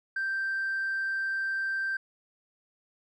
triangle tone with tanh clipping, 1568 Hz, G6, in tune, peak -28 dBFS, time 0.16-1.97 s, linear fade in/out 5 ms, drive 5 dB, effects none

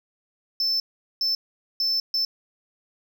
sine tone bursts at uneven times, 5290 Hz, E8, 5 cents sharp, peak -18 dBFS, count 4, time 0.6-0.8 / 1.21-1.35 / 1.8-2 / 2.14-2.25 s, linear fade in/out 2 ms, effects tanh soft clip ceiling -20 dBFS

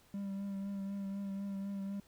triangle tone with vibrato, 197.4 Hz, G3, 12 cents sharp, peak -35 dBFS, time 0.14-2 s, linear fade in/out 2 ms, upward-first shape triangle, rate 4 Hz, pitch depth 28 cents each way, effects pink hiss -66 dBFS RMS until 2.07 s

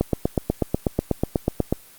click train, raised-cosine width 2 ms, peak -5 dBFS, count 15, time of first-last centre 0.01-1.726 s, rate 8.16 Hz, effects white hiss -48 dBFS RMS until 1.98 s + Opus 24 kbps

